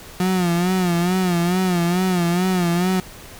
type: tone with vibrato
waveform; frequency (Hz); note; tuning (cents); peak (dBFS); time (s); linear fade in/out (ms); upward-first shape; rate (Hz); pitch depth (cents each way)
35% pulse; 178.6; F3; +39; -15; 0.2-3; 2; sine; 2.3; 84
effects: pink hiss -40 dBFS RMS until 3.39 s